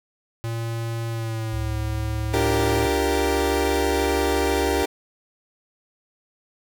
square tone with pitch glide, 115 to 107.92 Hz, A#2 to A2, -23 to -33 cents, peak -26 dBFS, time 0.44-2.86 s, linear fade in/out 0 ms, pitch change -110 cents, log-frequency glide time 1.09-1.77 s
sine tone, 69.3 Hz, C#2, in tune, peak -27 dBFS, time 1.53-4.83 s, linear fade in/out 0 ms
30% pulse chord, G minor seventh, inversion second, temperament equal with one note detuned, 293.7 / 345.8 / 392 / 466.2 Hz, D4 / F4 / G4 / Bb4, 0 / -17 / 0 / 0 cents, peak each -24 / -26 / -21 / -23 dBFS, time 2.33-4.86 s, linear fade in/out 10 ms
effects none

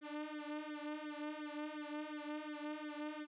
sawtooth tone with flanger, 300.5 Hz, D4, 40 cents sharp, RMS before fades -45 dBFS, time 0.01-3.27 s, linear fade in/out 50 ms, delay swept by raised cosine 0.53 to 3.43 ms, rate 2.8 Hz, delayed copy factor +1, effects resampled to 8000 Hz

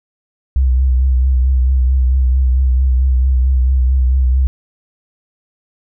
sine tone with vibrato, 64.3 Hz, C2, 30 cents flat, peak -9 dBFS, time 0.56-4.47 s, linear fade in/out 0 ms, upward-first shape triangle, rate 4.5 Hz, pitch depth 59 cents each way, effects none

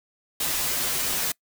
white noise with comb filter, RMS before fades -26 dBFS, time 0.4-1.32 s, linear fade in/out 5 ms, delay 9.3 ms, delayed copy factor -0.9, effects noise-tail reverb RT60 0.1 s tail -24 dB re dry

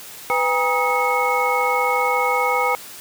sine tone cluster, 498.5 / 806 / 951 / 1259 / 2193 Hz, B4 / G5 / A#5 / D#6 / C#7, +16 / +48 / +34 / +20 / -19 cents, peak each -23 dBFS, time 0.3-2.75 s, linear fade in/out 0 ms, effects white hiss -38 dBFS RMS until 3 s + high-pass 80 Hz 12 dB/octave

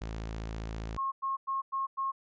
sawtooth tone, 55 Hz, A1, in tune, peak -32 dBFS, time 0.01-0.98 s, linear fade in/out 10 ms
sine tone bursts, 1080 Hz, C#6, 45 cents flat, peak -29 dBFS, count 5, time 0.97-2.12 s, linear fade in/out 20 ms, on 150 ms, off 100 ms
effects resampled to 16000 Hz

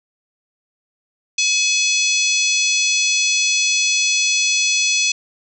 harmonic tone with a mistuned harmonic, 850 Hz, G#5, 40 cents sharp, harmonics 3 / 4 / 5 / 6 / 7 / 8 / 9, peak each -19 / -23 / -24 / -28 / -19 / -30 / -30 dBFS, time 1.38-5.12 s, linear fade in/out 5 ms, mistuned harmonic 6, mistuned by -67 cents, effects none

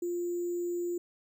sine tone with sample-and-hold, 349.2 Hz, F4, in tune, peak -30 dBFS, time 0.02-0.98 s, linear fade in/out 5 ms, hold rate 7350 Hz, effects none

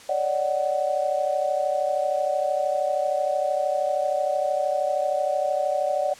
sine tone cluster, 568 / 601 / 746 Hz, C#5 / D5 / F#5, +42 / +40 / +14 cents, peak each -26 / -25 / -26 dBFS, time 0.09-6.14 s, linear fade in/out 5 ms, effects white hiss -46 dBFS RMS until 6.19 s + low-pass 8000 Hz 12 dB/octave

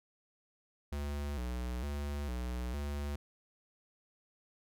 square tone with vibrato, 66.6 Hz, C2, 31 cents sharp, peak -36 dBFS, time 0.92-3.16 s, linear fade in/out 5 ms, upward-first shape square, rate 1.1 Hz, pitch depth 140 cents each way, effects none

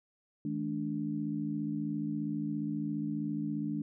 sine tone cluster, 158.6 / 213.4 / 290.4 Hz, D#3 / G#3 / D4, +33 / +47 / -19 cents, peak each -38 / -36 / -35 dBFS, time 0.45-3.82 s, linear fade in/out 2 ms, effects none

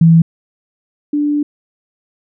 sine tone pair in turn, 164.81 / 293.7 Hz, E3 / D4, 0 / 0 cents, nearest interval minor seventh, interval 1000 cents, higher second, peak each -4 / -12 dBFS, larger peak first, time 0.01-0.22 / 1.13-1.43 s, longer second, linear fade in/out 5 ms, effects none

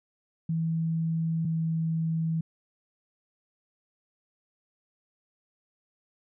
sine tone pair in turn, 163.1 / 162.29 Hz, E3 / E3, -18 / -27 cents, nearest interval unison, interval 9 cents, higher first, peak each -25 dBFS, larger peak neither, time 0.49-1.45 / 1.45-2.41 s, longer neither, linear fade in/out 5 ms, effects none

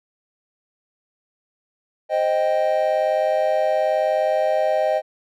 triangle chord, C minor, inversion none, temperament equal, 523.3 / 622.3 / 784 Hz, C5 / Eb5 / G5, 0 / 0 / 0 cents, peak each -22 / -17 / -22 dBFS, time 2.09-5.02 s, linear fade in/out 50 ms, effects none

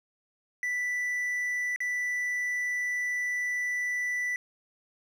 triangle tone with dropouts, 1975.5 Hz, B6, in tune, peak -26 dBFS, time 0.63-4.36 s, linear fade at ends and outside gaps 1 ms, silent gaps 1.761-1.804 s, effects none

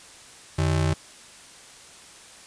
square ring-modulated tone, 119.2 Hz, A#2, 39 cents sharp, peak -18 dBFS, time 0.58-0.94 s, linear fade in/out 10 ms, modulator 31.2 Hz, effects white hiss -47 dBFS RMS until 2.46 s + resampled to 22050 Hz

